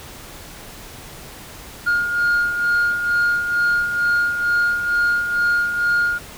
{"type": "beating tone pair", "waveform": "sine", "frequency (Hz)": [1419, 1421.2], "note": ["F6", "F6"], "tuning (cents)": [27, 30], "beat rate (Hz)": 2.2, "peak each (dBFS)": [-22, -15], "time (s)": [1.86, 6.19], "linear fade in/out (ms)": 20, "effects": ["tanh soft clip ceiling -13 dBFS", "pink hiss -38 dBFS RMS until 6.37 s"]}